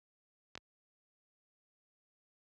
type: clicks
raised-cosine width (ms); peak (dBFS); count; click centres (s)
0.2; -26; 2; 0.554 / 0.576
effects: high-pass 60 Hz 12 dB/octave + low-pass 7000 Hz 12 dB/octave